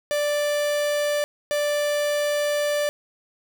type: tone pair in turn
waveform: 45% pulse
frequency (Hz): 587.3 / 587.3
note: D5 / D5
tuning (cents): 0 / 0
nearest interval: unison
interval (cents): 0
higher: neither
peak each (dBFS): -21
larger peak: neither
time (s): 0.11-1.24 / 1.51-2.89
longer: second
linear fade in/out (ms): 0
effects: none